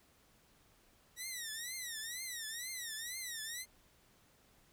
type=tone with vibrato; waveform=10% pulse; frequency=1910 Hz; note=A#6; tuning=42 cents sharp; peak=-32 dBFS; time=1.16-3.66 s; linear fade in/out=50 ms; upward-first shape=triangle; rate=2.1 Hz; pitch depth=190 cents each way; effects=pink hiss -68 dBFS RMS until 4.72 s